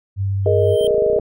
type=tone with vibrato; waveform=sine; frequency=98 Hz; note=G2; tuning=in tune; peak=-17 dBFS; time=0.16-0.77 s; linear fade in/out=50 ms; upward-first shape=sine; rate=14 Hz; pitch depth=9 cents each way
type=tone with exponential growth; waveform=square; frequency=3140 Hz; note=G7; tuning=2 cents sharp; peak=-26 dBFS; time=0.44-0.87 s; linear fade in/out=1 ms; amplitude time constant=92 ms
type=chord; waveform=sine; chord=Ab suspended second; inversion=none; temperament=equal with one note detuned; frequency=415.3 / 471.9 / 622.3 Hz; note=Ab4 / Bb4 / Eb5; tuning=0 / +21 / 0 cents; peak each=-17 / -18 / -18 dBFS; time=0.46-1.19 s; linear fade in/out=2 ms
type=clicks; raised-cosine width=2 ms; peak=-17 dBFS; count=12; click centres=0.811 / 0.845 / 0.878 / 0.908 / 0.945 / 0.981 / 1.022 / 1.064 / 1.1 / 1.131 / 1.163 / 1.197 s
effects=none